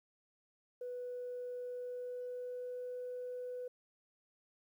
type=tone with pitch glide; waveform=sine; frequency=493.9 to 497.3 Hz; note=B4 to B4; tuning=0 to +12 cents; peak=-39 dBFS; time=0.81-3.68 s; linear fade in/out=5 ms; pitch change=+12 cents; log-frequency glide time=1.6-2.95 s; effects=tanh soft clip ceiling -36 dBFS + 12-bit